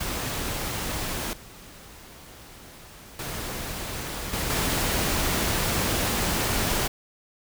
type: noise with level steps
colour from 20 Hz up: pink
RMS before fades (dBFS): -30 / -46 / -33 / -28 / -25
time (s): 0-6.88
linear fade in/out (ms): 10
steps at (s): 1.33 / 3.19 / 4.33 / 4.5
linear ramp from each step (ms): 2
effects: none